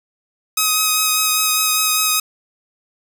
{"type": "tone with vibrato", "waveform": "5% pulse", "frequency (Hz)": 1263, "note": "D#6", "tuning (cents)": 26, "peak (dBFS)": -3, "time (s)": [0.57, 2.2], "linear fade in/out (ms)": 5, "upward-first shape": "sine", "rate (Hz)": 5, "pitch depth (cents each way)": 14, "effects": []}